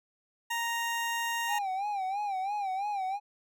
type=tone; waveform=20% pulse; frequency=932.3 Hz; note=A#5; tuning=in tune; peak=-25 dBFS; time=0.5-1.59 s; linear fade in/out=10 ms
type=tone with vibrato; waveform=triangle; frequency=791 Hz; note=G5; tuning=15 cents sharp; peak=-28 dBFS; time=1.47-3.2 s; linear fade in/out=50 ms; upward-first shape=sine; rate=3 Hz; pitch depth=100 cents each way
effects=none